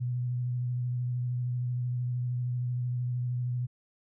sine tone with vibrato, 123.47 Hz, B2, in tune, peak -28 dBFS, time 0-3.67 s, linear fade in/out 20 ms, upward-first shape triangle, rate 13 Hz, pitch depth 24 cents each way, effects none

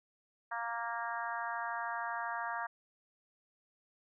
harmonic tone, 233.1 Hz, A#3, in tune, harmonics 3 / 4 / 5 / 6 / 7 / 8, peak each -42 / -40 / -42 / -45 / -42 / -48 dBFS, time 0.51-2.67 s, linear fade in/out 10 ms, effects none

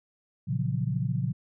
sine chord, Gb major seventh, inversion first, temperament equal with one note detuned, 116.54 / 138.59 / 170.82 / 185 Hz, Bb2 / Db3 / F3 / Gb3, 0 / 0 / -38 / 0 cents, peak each -30 / -29 / -33 / -35 dBFS, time 0.47-1.33 s, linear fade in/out 20 ms, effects none

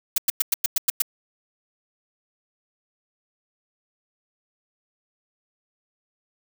blue noise bursts, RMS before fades -19 dBFS, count 8, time 0.16-1.021 s, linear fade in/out 5 ms, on 21 ms, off 99 ms, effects none

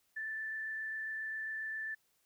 sine tone with frequency modulation, 1760 Hz, A6, in tune, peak -37 dBFS, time 0.16-1.95 s, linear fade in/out 10 ms, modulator 27.4 Hz, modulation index 0.7, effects white hiss -75 dBFS RMS until 2.25 s

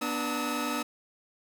sawtooth tone cluster, 243.6 / 293.8 / 907 / 1285 Hz, B3 / D4 / A#5 / E6, -24 / +1 / -48 / -45 cents, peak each -30 / -30 / -36 / -30 dBFS, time 0.01-0.83 s, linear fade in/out 10 ms, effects 10-bit

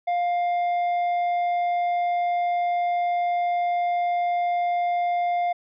triangle tone with tanh clipping, 703 Hz, F5, 11 cents sharp, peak -22 dBFS, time 0.07-5.53 s, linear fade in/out 10 ms, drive 10 dB, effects none

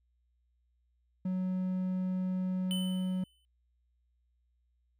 triangle tone, 185 Hz, F#3, in tune, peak -28 dBFS, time 1.25-3.24 s, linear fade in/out 5 ms
square tone with exponential decay, 3027 Hz, F#7, 39 cents sharp, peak -34 dBFS, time 2.71-3.45 s, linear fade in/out 0 ms, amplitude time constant 160 ms
effects added 60 Hz sine -70 dBFS peak until 4.99 s

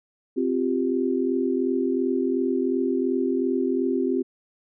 sine chord, C suspended fourth, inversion none, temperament equal, 261.6 / 349.2 / 392 Hz, C4 / F4 / G4, 0 / 0 / 0 cents, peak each -24 / -26 / -26 dBFS, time 0.36-4.23 s, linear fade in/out 20 ms, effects none

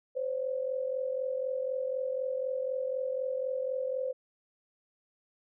sine tone pair together, 516 / 560 Hz, C5 / C#5, -24 / +18 cents, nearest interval minor second, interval 142 cents, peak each -31 / -36 dBFS, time 0.15-4.13 s, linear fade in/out 20 ms, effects none

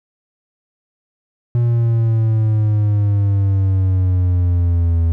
triangle exponential sweep, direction down, 120 to 82.41 Hz, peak -10 dBFS, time 1.55-5.12 s, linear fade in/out 0 ms, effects none

